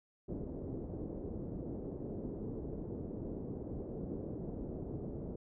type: low-pass noise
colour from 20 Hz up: white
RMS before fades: -42 dBFS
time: 0.28-5.36 s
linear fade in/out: 10 ms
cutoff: 430 Hz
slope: 24 dB/octave
effects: none